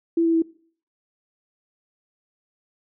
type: tone with pitch steps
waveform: sine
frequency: 333.7 / 330.4 / 327.2 Hz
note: E4 / E4 / E4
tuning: +21 / +4 / -13 cents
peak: -16 dBFS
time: 0.17-0.422 s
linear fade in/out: 5 ms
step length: 84 ms
effects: noise-tail reverb RT60 0.5 s tail -21 dB re dry